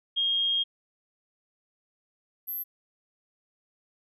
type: tone pair in turn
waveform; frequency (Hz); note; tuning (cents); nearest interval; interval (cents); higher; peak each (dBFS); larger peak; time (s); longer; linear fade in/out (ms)
sine; 3242 / 12240; G#7 / G9; -42 / -42; octave + major seventh; 2300; second; -23 / -31; first; 0.16-0.64 / 2.47-2.64; first; 20
effects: none

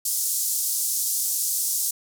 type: band-pass noise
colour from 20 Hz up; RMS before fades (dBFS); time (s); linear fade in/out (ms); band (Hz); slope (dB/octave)
white; -25; 0.05-1.91; 5; 5600 to 14000; 24
effects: none

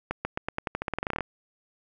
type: accelerating click train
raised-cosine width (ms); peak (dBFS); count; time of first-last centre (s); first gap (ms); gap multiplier
0.5; -13; 18; 0.11-1.207; 140; 0.89
effects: none

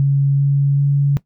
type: tone with pitch steps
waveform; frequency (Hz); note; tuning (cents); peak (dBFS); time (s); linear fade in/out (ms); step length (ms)
sine; 139.3 / 140.27 / 141.24; C#3 / C#3 / C#3; +9 / +21 / +33; -11; 0-1.17; 0; 390
effects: noise-tail reverb RT60 0.1 s tail -17 dB re dry

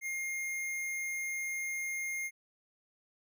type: tone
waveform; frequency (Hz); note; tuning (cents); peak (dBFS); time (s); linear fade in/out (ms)
square; 2127; C7; +28; -35; 0.01-2.31; 50
effects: none

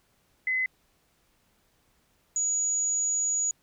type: tone pair in turn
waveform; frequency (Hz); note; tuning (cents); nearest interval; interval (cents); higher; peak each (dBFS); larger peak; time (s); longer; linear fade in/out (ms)
sine; 2033 / 6822; B6 / G#8; +50 / +46; octave + major sixth; 2096; second; -24; neither; 0.47-0.66 / 2.36-3.51; second; 2
effects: pink hiss -68 dBFS RMS until 3.62 s

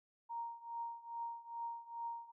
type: tone with tremolo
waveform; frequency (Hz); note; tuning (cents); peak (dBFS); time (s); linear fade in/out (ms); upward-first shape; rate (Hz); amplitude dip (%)
sine; 932.3; A#5; 0; -38; 0.29-2.32; 20; triangle; 2.4; 90
effects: none

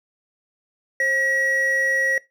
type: tone pair together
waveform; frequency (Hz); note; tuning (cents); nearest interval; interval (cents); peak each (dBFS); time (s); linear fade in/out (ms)
triangle; 532 / 1914; C5 / A#6; +29 / +45; octave + minor seventh; 2216; -25 / -17; 1-2.18; 2
effects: noise-tail reverb RT60 0.2 s tail -20 dB re dry

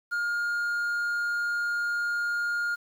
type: tone with quantisation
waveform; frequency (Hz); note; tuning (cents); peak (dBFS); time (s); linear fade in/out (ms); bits
triangle; 1417; F6; +25; -24; 0.11-2.76; 20; 9
effects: none

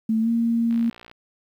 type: tone with pitch glide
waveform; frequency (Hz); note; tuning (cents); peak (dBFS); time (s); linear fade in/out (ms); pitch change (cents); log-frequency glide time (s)
sine; 221.8 to 231.6; A3 to A#3; +14 to -11; -18; 0.09-0.9; 5; +75; 0.21-0.29
type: click train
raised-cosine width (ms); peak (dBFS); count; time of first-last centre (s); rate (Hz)
0.3; -28; 25; 0.71-1.114; 59.4
effects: 9-bit

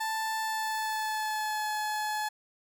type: tone with pitch glide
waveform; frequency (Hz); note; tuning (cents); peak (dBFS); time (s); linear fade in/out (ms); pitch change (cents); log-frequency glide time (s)
30% pulse; 882 to 852.9; A5 to G#5; +4 to +46; -27; 0-2.29; 10; -58; 0.4-1.71
effects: none

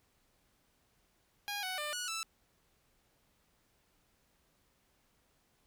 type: tone with pitch steps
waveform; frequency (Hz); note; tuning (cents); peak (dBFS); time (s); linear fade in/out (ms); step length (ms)
10% pulse; 817 / 745 / 597 / 1462 / 1322; G#5 / F#5 / D5 / F#6 / E6; -29 / +12 / +28 / -21 / +5; -28; 1.48-2.23; 0; 150
effects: pink hiss -73 dBFS RMS until 5.66 s

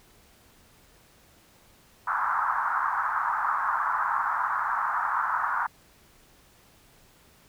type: band-pass noise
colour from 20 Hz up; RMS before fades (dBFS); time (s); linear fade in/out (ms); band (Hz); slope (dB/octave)
pink; -27; 2.07-5.67; 10; 900 to 1500; 48
effects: pink hiss -58 dBFS RMS until 7.48 s

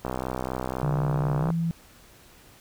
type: click train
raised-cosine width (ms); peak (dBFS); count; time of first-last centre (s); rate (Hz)
1; -15; 94; 0.05-1.503; 64
type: tone with pitch glide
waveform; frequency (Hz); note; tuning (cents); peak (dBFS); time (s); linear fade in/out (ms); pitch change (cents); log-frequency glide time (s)
sine; 146.83 to 166.73; D3 to E3; 0 to +20; -23; 0.83-1.71; 0; +220; 1.39-1.49
effects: pink hiss -53 dBFS RMS until 2.6 s

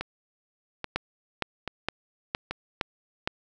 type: two click trains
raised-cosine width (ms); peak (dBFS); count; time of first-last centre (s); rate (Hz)
0.3; -10 / -15; 6 / 4; 0.96-3.275 / 0.01-2.51; 2.16 / 1.2
effects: none

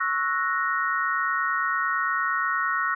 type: chord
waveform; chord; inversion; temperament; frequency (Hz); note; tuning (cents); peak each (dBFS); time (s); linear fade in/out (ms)
sine; F# dominant seventh; second; equal with one note detuned; 1108.7 / 1318.5 / 1467.2 / 1864.7; C#6 / E6 / F#6 / A#6; 0 / 0 / -15 / 0; -28; 0-2.95; 10
effects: none

